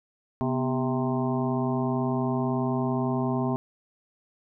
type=harmonic tone with a mistuned harmonic; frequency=130.81 Hz; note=C3; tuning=in tune; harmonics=1 / 2 / 3 / 5 / 6 / 7 / 8; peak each=-29 / -27 / -32 / -34 / -37 / -37 / -37 dBFS; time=0.41-3.56 s; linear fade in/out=0 ms; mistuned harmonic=2; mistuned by=-87 cents; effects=none